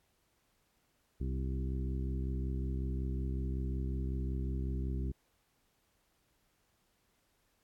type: harmonic tone with a mistuned harmonic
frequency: 65.41 Hz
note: C2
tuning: in tune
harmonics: 1 / 2 / 3 / 4 / 5 / 6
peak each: -34 / -40 / -44 / -46 / -48 / -50 dBFS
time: 1.2-5.12 s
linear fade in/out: 10 ms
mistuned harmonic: 5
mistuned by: +20 cents
effects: pink hiss -75 dBFS RMS until 7.63 s + AAC 64 kbps